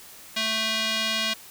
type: tone with band-pass filter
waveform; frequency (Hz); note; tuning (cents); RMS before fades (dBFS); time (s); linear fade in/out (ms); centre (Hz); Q
square; 220.5; A3; +4; -26; 0.36-1.34; 10; 3500; 1.7
effects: white hiss -46 dBFS RMS until 1.5 s